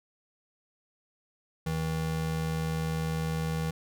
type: tone pair together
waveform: square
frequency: 80 / 160 Hz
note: D#2 / D#3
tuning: +49 / +49 cents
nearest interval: octave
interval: 1200 cents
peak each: -37 / -30 dBFS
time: 1.66-3.71 s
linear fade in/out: 5 ms
effects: none